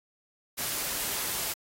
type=noise; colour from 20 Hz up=white; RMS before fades=-32 dBFS; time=0.57-1.54 s; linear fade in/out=20 ms; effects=AAC 48 kbps